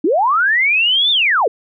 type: linear two-way sweep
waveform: sine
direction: up then down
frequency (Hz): 272.2 to 3634 to 376.8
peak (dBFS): -11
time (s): 0.04-1.48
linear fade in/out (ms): 5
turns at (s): 1.11
effects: none